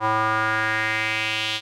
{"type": "tone with band-pass filter sweep", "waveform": "square", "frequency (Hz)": 109.4, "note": "A2", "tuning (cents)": -9, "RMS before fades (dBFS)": -23, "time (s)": [0, 1.61], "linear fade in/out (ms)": 50, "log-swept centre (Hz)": [1000, 3400], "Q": 3.1, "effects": []}